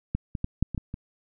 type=clicks; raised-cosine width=5 ms; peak=-13 / -18 / -14 / -9 / -19 / -17 / -21 dBFS; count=7; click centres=0.15 / 0.352 / 0.444 / 0.626 / 0.747 / 0.778 / 0.941 s; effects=none